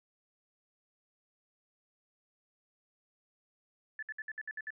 sine tone bursts, 1740 Hz, A6, 20 cents flat, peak -37 dBFS, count 8, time 3.99-4.705 s, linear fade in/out 2 ms, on 36 ms, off 61 ms, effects none

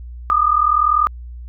sine tone pair together, 1200 / 1240.2 Hz, D6 / D#6, +37 / -6 cents, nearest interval minor second, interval 57 cents, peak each -15 dBFS, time 0.3-1.07 s, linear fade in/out 0 ms, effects added 60 Hz sine -30 dBFS peak until 1.48 s

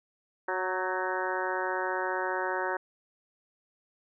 harmonic tone with a mistuned harmonic, 185 Hz, F#3, in tune, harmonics 2 / 3 / 4 / 5 / 6 / 7 / 8 / 9 / 10, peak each -35 / -36 / -38 / -34 / -40 / -41 / -36 / -39 / -41 dBFS, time 0.48-2.77 s, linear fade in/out 5 ms, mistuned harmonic 8, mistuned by +40 cents, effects none

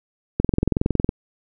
click train, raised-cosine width 3 ms, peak -5 dBFS, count 16, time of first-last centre 0.4-1.091 s, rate 21.7 Hz, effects none

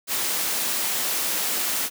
white noise, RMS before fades -25 dBFS, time 0.07-1.9 s, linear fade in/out 50 ms, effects high-pass 200 Hz 12 dB/octave

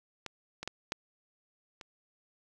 clicks, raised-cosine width 0.2 ms, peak -21 / -22 / -18 / -15 / -28 dBFS, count 5, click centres 0.263 / 0.63 / 0.676 / 0.921 / 1.812 s, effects none

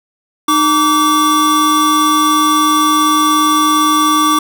square tone pair together, 306.2 / 1156 Hz, D#4 / D6, -28 / -28 cents, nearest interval octave + major seventh, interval 2300 cents, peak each -15 / -11 dBFS, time 0.48-4.39 s, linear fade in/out 5 ms, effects none

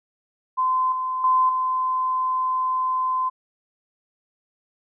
sine tone with level steps, 1029 Hz, C6, 29 cents flat, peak -18 / -23 / -15 / -20 dBFS, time 0.57-3.3 s, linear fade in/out 20 ms, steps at 0.92 / 1.24 / 1.49 s, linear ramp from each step 2 ms, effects none

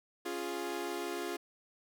sawtooth chord, Db major, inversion none, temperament equal, 277.2 / 349.2 / 415.3 Hz, Db4 / F4 / Ab4, 0 / 0 / 0 cents, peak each -40 / -34 / -37 dBFS, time 0.25-1.37 s, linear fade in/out 10 ms, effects none

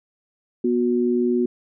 sine tone pair together, 243.6 / 364.3 Hz, B3 / F#4, -24 / -27 cents, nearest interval perfect fifth, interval 697 cents, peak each -20 dBFS, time 0.64-1.46 s, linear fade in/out 5 ms, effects none

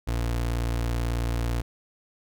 30% pulse tone, 58.27 Hz, A#1, in tune, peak -22 dBFS, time 0.07-1.62 s, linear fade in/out 10 ms, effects none

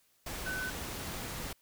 sine tone in noise, 1511 Hz, F#6, 36 cents sharp, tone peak -35 dBFS, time 0.46-0.7 s, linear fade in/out 5 ms, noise pink, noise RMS -40 dBFS, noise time 0.26-1.53 s, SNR +2 dB, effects white hiss -70 dBFS RMS until 1.61 s

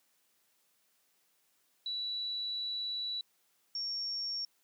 sine tone pair in turn, 3939 / 5509 Hz, B7 / F8, -5 / -25 cents, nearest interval tritone, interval 580 cents, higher second, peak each -34 / -34 dBFS, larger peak neither, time 1.86-3.21 / 3.75-4.45 s, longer first, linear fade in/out 2 ms, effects white hiss -73 dBFS RMS until 4.63 s + high-pass 150 Hz 12 dB/octave

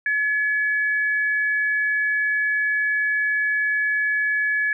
sine tone pair together, 1704.3 / 2275 Hz, G#6 / C#7, +44 / +44 cents, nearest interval perfect fourth, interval 500 cents, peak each -19 / -30 dBFS, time 0.06-4.73 s, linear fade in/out 2 ms, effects none

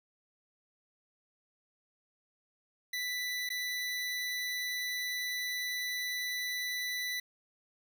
25% pulse tone with dropouts, 1982 Hz, B6, 6 cents sharp, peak -30 dBFS, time 2.93-7.2 s, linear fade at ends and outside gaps 5 ms, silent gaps 3.491-3.501 s, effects none

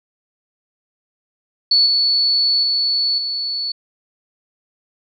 sine tone with level steps, 4435 Hz, C#8, in tune, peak -10 / -13 / -15 / -20 dBFS, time 1.71-3.72 s, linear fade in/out 5 ms, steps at 1.86 / 2.63 / 3.18 s, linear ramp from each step 2 ms, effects none

